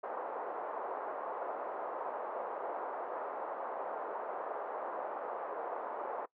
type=band-pass noise; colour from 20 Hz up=pink; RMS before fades=-40 dBFS; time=0.03-6.26 s; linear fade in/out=10 ms; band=490 to 1100 Hz; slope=24 dB/octave; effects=noise-tail reverb RT60 0.1 s tail -22 dB re dry